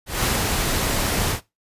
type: noise with ADSR envelope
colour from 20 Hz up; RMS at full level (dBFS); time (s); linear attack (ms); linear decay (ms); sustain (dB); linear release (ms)
pink; -20; 0.06-1.41; 180; 160; -2; 110
effects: noise-tail reverb RT60 0.2 s tail -18 dB re dry + resampled to 32000 Hz